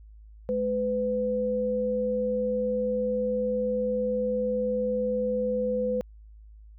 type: tone pair together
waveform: sine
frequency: 211.9 / 503 Hz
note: G#3 / B4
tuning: +35 / +32 cents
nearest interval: octave + minor third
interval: 1497 cents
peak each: -31 / -25 dBFS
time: 0.49-6.01 s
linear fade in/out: 0 ms
effects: added 53 Hz sine -46 dBFS peak until 6.78 s